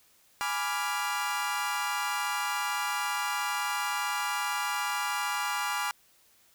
30% pulse chord, G# diminished seventh, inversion none, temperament equal, 830.6 / 987.8 / 1174.7 / 1396.9 Hz, G#5 / B5 / D6 / F6, 0 / 0 / 0 / 0 cents, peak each -32 dBFS, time 0.41-5.91 s, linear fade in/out 0 ms, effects white hiss -63 dBFS RMS until 6.54 s

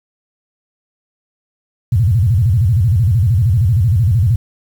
sine tone with vibrato, 103.6 Hz, G#2, 4 cents flat, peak -9 dBFS, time 1.92-4.36 s, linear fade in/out 5 ms, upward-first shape square, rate 13 Hz, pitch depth 270 cents each way, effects 7-bit

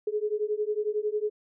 sine beating tone pair, 417.1 / 428.1 Hz, G#4 / A4, +7 / -47 cents, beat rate 11 Hz, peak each -29 dBFS, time 0.07-1.3 s, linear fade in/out 5 ms, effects none

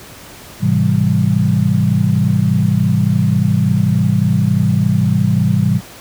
sine chord, A minor seventh, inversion none, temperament equal with one note detuned, 107.36 / 130.81 / 164.81 / 196 Hz, A2 / C3 / E3 / G3, -42 / 0 / 0 / 0 cents, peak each -16 dBFS, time 0.6-5.81 s, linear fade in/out 50 ms, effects pink hiss -36 dBFS RMS until 6 s + high-pass 60 Hz 12 dB/octave

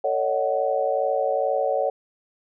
sine chord, D# half-diminished seventh, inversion second, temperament just, 448 / 560 / 622.3 / 746.7 Hz, A4 / C#5 / D#5 / F#5, +31 / +18 / 0 / +16 cents, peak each -28 / -23 / -28 / -26 dBFS, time 0.04-1.9 s, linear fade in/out 5 ms, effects none

